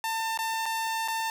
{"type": "tone with dropouts", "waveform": "sawtooth", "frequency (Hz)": 897, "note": "A5", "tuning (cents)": 33, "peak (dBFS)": -24, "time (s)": [0.04, 1.3], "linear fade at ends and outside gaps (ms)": 1, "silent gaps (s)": [[0.375, 0.389], [0.657, 0.661], [1.078, 1.083]], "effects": []}